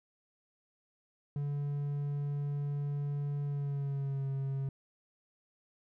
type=tone with pitch glide; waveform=triangle; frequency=143.7 to 136.11 Hz; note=D3 to C#3; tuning=-37 to -31 cents; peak=-30 dBFS; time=1.36-4.69 s; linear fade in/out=2 ms; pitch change=-94 cents; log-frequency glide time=3.44-4.28 s; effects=none